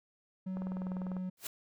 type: tone with pitch glide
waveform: triangle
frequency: 187.1 to 184.31 Hz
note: F#3 to F#3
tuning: +20 to -6 cents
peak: -33 dBFS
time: 0.46-1.3 s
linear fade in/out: 10 ms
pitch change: -26 cents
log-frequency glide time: 0.58-0.93 s
type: click train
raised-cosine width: 1 ms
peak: -30 dBFS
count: 13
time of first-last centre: 0.57-1.167 s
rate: 20.1 Hz
type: noise with exponential growth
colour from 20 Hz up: white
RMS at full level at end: -35 dBFS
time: 1.37-1.47 s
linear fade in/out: 2 ms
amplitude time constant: 21 ms
effects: none